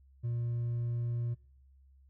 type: tone with hard clipping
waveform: sine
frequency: 118.9 Hz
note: A#2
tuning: 35 cents sharp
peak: -32 dBFS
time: 0.23-1.35 s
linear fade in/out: 20 ms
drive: 2 dB
effects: noise-tail reverb RT60 0.6 s tail -23 dB re dry + added 67 Hz sine -58 dBFS peak until 2.09 s